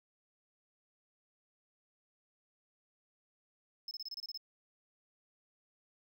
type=tone bursts; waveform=triangle; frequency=5200 Hz; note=E8; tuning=24 cents flat; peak=-39 dBFS; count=9; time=3.88-4.375 s; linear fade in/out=2 ms; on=31 ms; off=27 ms; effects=none